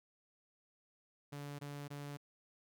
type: tone bursts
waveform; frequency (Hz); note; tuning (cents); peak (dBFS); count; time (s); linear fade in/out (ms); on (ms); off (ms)
sawtooth; 143.8; D3; -36; -40; 3; 1.32-2.172; 10; 270; 21
effects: none